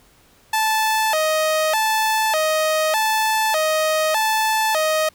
sawtooth tone with vibrato, 740 Hz, F#5, in tune, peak -13 dBFS, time 0.53-5.09 s, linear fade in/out 5 ms, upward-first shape square, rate 0.83 Hz, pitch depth 290 cents each way, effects pink hiss -54 dBFS RMS until 5.14 s

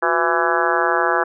harmonic tone with a mistuned harmonic, 167.1 Hz, E3, 24 cents sharp, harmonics 2 / 3 / 4 / 5 / 6 / 7 / 8 / 9 / 10, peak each -24 / -24 / -24 / -24 / -24 / -24 / -24 / -24 / -24 dBFS, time 0.02-1.24 s, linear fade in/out 10 ms, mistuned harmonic 2, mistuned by +140 cents, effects none

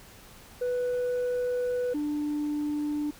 sine tone pair in turn, 493.9 / 296.3 Hz, B4 / D4, 0 / +15 cents, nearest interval major sixth, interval 885 cents, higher first, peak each -23 / -25 dBFS, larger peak first, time 0.61-1.94 / 1.94-3.11 s, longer first, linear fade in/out 10 ms, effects tanh soft clip ceiling -25 dBFS + pink hiss -51 dBFS RMS until 3.19 s

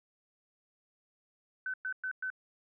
sine tone bursts, 1518 Hz, F#6, 44 cents sharp, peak -33 dBFS, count 4, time 1.66-2.302 s, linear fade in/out 2 ms, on 78 ms, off 110 ms, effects none

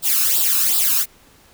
blue noise with flanger, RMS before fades -17 dBFS, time 0.02-1.06 s, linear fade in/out 50 ms, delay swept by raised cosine 0.23 to 0.78 ms, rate 2.7 Hz, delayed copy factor +0.75, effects pink hiss -51 dBFS RMS until 1.53 s

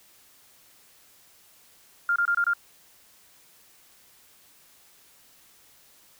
sine tone bursts, 1400 Hz, F6, 4 cents sharp, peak -20 dBFS, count 5, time 2.09-2.535 s, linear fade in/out 2 ms, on 69 ms, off 25 ms, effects white hiss -57 dBFS RMS until 6.19 s

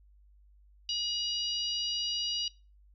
harmonic tone with a mistuned harmonic, 955 Hz, A#5, 42 cents sharp, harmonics 3 / 4 / 5 / 6, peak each -33 / -39 / -35 / -42 dBFS, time 0.89-2.48 s, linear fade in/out 2 ms, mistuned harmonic 3, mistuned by +18 cents, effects noise-tail reverb RT60 0.3 s tail -21 dB re dry + added 50 Hz sine -57 dBFS peak until 2.94 s

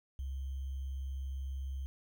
sine tone with sample-and-hold, 67 Hz, C2, 42 cents sharp, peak -36 dBFS, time 0.19-1.86 s, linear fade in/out 0 ms, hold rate 3150 Hz, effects none

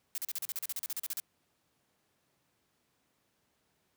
blue noise bursts, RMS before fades -36 dBFS, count 16, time 0.15-1.2 s, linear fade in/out 0 ms, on 30 ms, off 38 ms, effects pink hiss -75 dBFS RMS until 3.96 s + high-pass 100 Hz 12 dB/octave

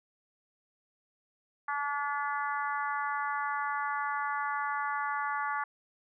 harmonic tone, 287.3 Hz, D4, 38 cents flat, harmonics 3 / 4 / 5 / 6 / 7, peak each -35 / -34 / -37 / -39 / -44 dBFS, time 1.68-5.64 s, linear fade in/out 5 ms, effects none

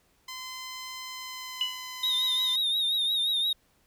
10% pulse tone with pitch glide, 1029 to 1017.2 Hz, C6 to C6, -29 to -49 cents, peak -29 dBFS, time 0.28-2.56 s, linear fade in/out 5 ms, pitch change -20 cents, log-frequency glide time 1.09-1.85 s
sine tone with exponential decay, 2960 Hz, F#7, in tune, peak -22 dBFS, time 1.61-1.87 s, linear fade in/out 1 ms, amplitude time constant 56 ms
triangle tone with vibrato, 3721 Hz, A#7, 4 cents flat, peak -23 dBFS, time 2.03-3.53 s, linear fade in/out 5 ms, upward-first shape triangle, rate 5.7 Hz, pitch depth 75 cents each way
effects pink hiss -67 dBFS RMS until 3.86 s

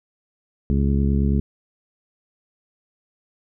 harmonic tone, 69.3 Hz, C#2, in tune, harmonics 1 / 2 / 3 / 4 / 5 / 6, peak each -19 / -23 / -22 / -30 / -34 / -33 dBFS, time 0.7-1.4 s, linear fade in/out 0 ms, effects none

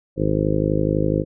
harmonic tone, 52 Hz, G#1, 3 cents sharp, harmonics 1 / 2 / 3 / 4 / 5 / 6 / 7 / 8 / 9 / 10, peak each -28 / -26 / -23 / -29 / -28 / -24 / -28 / -28 / -28 / -26 dBFS, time 0.16-1.25 s, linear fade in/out 50 ms, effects none

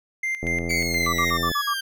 triangle tone with tremolo, 2093 Hz, C7, in tune, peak -21 dBFS, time 0.23-1.38 s, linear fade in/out 5 ms, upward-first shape square, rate 4.2 Hz, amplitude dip 70%
click train, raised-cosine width 2 ms, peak -16 dBFS, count 93, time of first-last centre 0.43-1.515 s, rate 84.8 Hz
20% pulse exponential sweep, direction down, 2298 to 1565 Hz, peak -21 dBFS, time 0.69-1.81 s, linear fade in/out 10 ms
sine tone bursts, 1166 Hz, D6, 13 cents flat, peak -21 dBFS, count 6, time 1.06-1.74 s, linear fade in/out 10 ms, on 70 ms, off 52 ms
effects none

